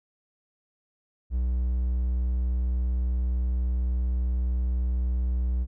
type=tone; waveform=triangle; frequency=61.74 Hz; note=B1; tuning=in tune; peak=-21 dBFS; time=1.3-5.67 s; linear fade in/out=50 ms; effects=none